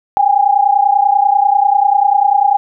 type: tone pair together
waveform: sine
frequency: 793.8 / 824 Hz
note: G5 / G#5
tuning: +22 / -14 cents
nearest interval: minor second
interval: 64 cents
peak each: -11 dBFS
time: 0.17-2.57 s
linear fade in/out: 0 ms
effects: none